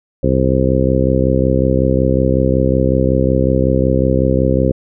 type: harmonic tone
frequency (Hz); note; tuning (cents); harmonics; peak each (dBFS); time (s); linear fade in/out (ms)
65.41; C2; 0; 1 / 2 / 3 / 4 / 5 / 6 / 7 / 8; -18 / -17 / -19 / -19 / -21 / -21 / -22 / -18; 0.23-4.72; 5
effects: none